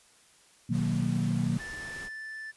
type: chord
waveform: sine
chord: B major seventh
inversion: none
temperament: equal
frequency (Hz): 123.47 / 155.56 / 185 / 233.1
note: B2 / D#3 / F#3 / A#3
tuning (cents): 0 / 0 / 0 / 0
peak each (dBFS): -31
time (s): 0.69-1.58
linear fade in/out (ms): 10
type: noise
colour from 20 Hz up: pink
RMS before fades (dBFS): -45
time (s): 0.71-2.1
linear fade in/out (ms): 50
type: tone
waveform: triangle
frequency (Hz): 1760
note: A6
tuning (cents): 0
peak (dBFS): -36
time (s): 1.59-2.52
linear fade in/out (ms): 20
effects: white hiss -60 dBFS RMS until 2.56 s + resampled to 24000 Hz